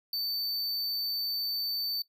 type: tone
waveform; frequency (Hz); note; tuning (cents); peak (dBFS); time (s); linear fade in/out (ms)
square; 4554; C#8; +46; -31; 0.13-2.02; 2
effects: noise-tail reverb RT60 0.1 s tail -17 dB re dry